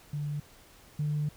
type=tone pair in turn; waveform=sine; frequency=146.83 / 149.14 Hz; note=D3 / D3; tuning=0 / +27 cents; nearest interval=unison; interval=27 cents; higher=second; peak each=-30 / -26 dBFS; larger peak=second; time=0.13-0.4 / 0.99-1.29 s; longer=second; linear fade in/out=5 ms; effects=tanh soft clip ceiling -23 dBFS + pink hiss -56 dBFS RMS until 1.36 s